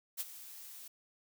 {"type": "noise with ADSR envelope", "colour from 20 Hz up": "blue", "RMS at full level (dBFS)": -36, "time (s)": [0.17, 0.88], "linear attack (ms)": 32, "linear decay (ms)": 34, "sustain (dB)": -14, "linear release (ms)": 5, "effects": []}